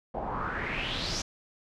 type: noise with low-pass filter sweep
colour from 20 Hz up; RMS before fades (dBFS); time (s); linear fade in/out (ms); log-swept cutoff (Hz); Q
pink; -33; 0.14-1.22; 5; 690 to 6100; 4.8
effects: none